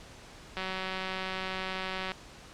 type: click train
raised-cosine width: 0.3 ms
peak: -19 dBFS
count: 292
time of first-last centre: 0.57-2.118 s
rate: 188 Hz
effects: pink hiss -50 dBFS RMS until 2.53 s + low-pass 7000 Hz 12 dB/octave